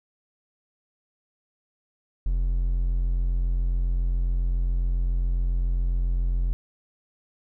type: tone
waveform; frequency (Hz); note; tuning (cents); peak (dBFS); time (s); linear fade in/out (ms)
triangle; 43.65; F1; 0; -19; 2.26-6.53; 0
effects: none